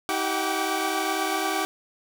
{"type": "tone cluster", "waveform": "sawtooth", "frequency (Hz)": [318.7, 387.3, 745, 783, 1154], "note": ["D#4", "G4", "F#5", "G5", "D6"], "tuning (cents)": [42, -21, 12, -2, -31], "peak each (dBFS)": -27, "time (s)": [0.09, 1.65], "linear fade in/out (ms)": 0, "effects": []}